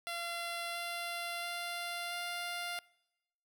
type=tone with pitch steps; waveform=10% pulse; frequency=686 / 690.4 / 694.8 / 699.2 Hz; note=F5 / F5 / F5 / F5; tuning=-31 / -20 / -9 / +2 cents; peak=-29 dBFS; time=0.07-2.79 s; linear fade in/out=0 ms; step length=680 ms; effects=noise-tail reverb RT60 0.9 s tail -24 dB re dry